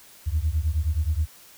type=beating tone pair; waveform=sine; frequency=73.42 / 82.92 Hz; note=D2 / E2; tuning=0 / +11 cents; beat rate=9.5 Hz; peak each=-23 / -24 dBFS; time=0.26-1.27 s; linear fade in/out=20 ms; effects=tanh soft clip ceiling -14 dBFS + white hiss -50 dBFS RMS until 1.57 s

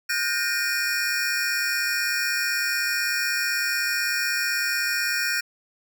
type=tone cluster; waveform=square; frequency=1432 / 1568 / 1842 / 2443 / 5470 Hz; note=F6 / G6 / A#6 / D#7 / F8; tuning=+43 / 0 / -21 / -32 / -37 cents; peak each=-30 dBFS; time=0.09-5.41 s; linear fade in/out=10 ms; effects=none

